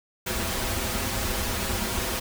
pink noise with comb filter, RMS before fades -28 dBFS, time 0.26-2.2 s, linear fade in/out 10 ms, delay 6.8 ms, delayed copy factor -0.95, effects none

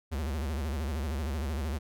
square tone with vibrato, 73.42 Hz, D2, in tune, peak -31 dBFS, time 0.11-1.79 s, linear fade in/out 20 ms, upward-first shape sine, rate 13 Hz, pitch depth 190 cents each way, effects none

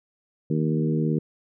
harmonic tone with a mistuned harmonic, 77.78 Hz, D#2, in tune, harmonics 2 / 3 / 4 / 5 / 6, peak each -23 / -27 / -29 / -31 / -33 dBFS, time 0.5-1.19 s, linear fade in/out 5 ms, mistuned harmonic 2, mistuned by +15 cents, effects none

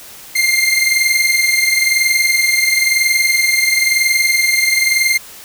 sawtooth tone pair together, 2093 / 2114 Hz, C7 / C7, 0 / +17 cents, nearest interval unison, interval 17 cents, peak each -11 dBFS, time 0.35-5.18 s, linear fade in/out 10 ms, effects white hiss -36 dBFS RMS until 5.44 s

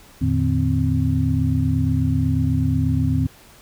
sine tone cluster, 83.9 / 112.1 / 150.1 / 259.7 Hz, E2 / A2 / D3 / C4, +31 / +33 / +38 / -13 cents, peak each -22 dBFS, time 0.21-3.27 s, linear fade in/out 10 ms, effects pink hiss -48 dBFS RMS until 3.61 s

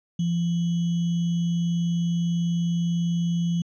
sine tone with sample-and-hold, 170.8 Hz, F3, 38 cents flat, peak -21 dBFS, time 0.19-3.62 s, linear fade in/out 5 ms, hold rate 3150 Hz, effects resampled to 16000 Hz

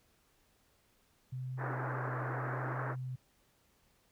sine tone with vibrato, 127.8 Hz, C3, 40 cents flat, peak -37 dBFS, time 1.32-3.16 s, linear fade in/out 10 ms, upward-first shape triangle, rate 0.83 Hz, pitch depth 17 cents each way
white band-pass noise, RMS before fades -40 dBFS, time 1.57-2.96 s, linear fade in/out 50 ms, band 250 to 1700 Hz, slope 48 dB/octave
effects pink hiss -71 dBFS RMS until 4.11 s

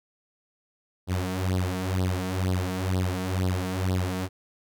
sawtooth tone with flanger, 92.5 Hz, F#2, in tune, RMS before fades -27 dBFS, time 1.07-4.29 s, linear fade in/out 50 ms, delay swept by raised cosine 0.21 to 4.51 ms, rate 2.1 Hz, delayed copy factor +0.85, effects none

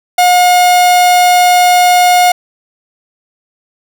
45% pulse tone, 718 Hz, F5, 48 cents sharp, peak -5 dBFS, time 0.18-2.32 s, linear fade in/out 5 ms, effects none

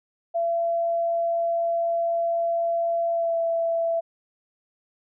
sine tone with pitch glide, 676 to 667.1 Hz, E5 to E5, +43 to +20 cents, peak -21 dBFS, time 0.34-4.01 s, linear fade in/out 20 ms, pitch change -23 cents, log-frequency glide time 3.1-3.37 s, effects none

